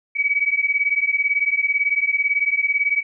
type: beating tone pair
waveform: sine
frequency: 2264 / 2282 Hz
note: C#7 / C#7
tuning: +36 / +50 cents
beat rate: 18 Hz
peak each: -20 dBFS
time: 0.15-3.03 s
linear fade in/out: 20 ms
effects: none